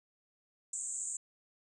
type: band-pass noise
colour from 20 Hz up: pink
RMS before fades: -39 dBFS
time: 0.73-1.17 s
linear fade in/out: 5 ms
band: 7000 to 8300 Hz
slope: 96 dB/octave
effects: none